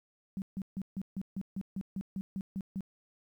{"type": "tone bursts", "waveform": "sine", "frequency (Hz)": 192.6, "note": "G3", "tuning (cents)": -30, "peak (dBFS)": -33, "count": 13, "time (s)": [0.37, 2.807], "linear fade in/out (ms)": 0, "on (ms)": 49, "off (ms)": 150, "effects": ["11-bit"]}